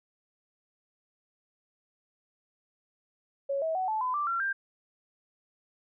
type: tone with pitch steps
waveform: sine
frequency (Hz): 554.4 / 644.2 / 748.6 / 869.9 / 1010.9 / 1174.7 / 1365.1 / 1586.3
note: C#5 / E5 / F#5 / A5 / B5 / D6 / F6 / G6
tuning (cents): 0 / -40 / +20 / -20 / +40 / 0 / -40 / +20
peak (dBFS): -27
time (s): 3.49-4.53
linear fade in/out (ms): 10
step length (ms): 130
effects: none